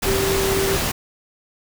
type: tone in noise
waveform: sine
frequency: 389.2 Hz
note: G4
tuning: 12 cents flat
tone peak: -20 dBFS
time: 0.06-0.77 s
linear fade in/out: 10 ms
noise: pink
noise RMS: -22 dBFS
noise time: 0.02-0.92 s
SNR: -1 dB
effects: none